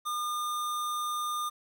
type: tone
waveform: square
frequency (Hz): 1210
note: D#6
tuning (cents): -49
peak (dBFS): -31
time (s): 0.05-1.5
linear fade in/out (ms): 20
effects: 10-bit